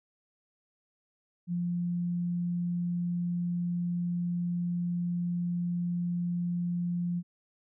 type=tone; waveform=sine; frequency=174.61 Hz; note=F3; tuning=in tune; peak=-28 dBFS; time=1.47-7.23 s; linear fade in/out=50 ms; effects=none